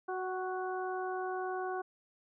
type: harmonic tone with a mistuned harmonic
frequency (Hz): 370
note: F#4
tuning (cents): 0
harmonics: 1 / 2 / 3 / 4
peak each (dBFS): -37 / -38 / -43 / -44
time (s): 0.08-1.82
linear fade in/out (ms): 10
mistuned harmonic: 2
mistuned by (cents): +15
effects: none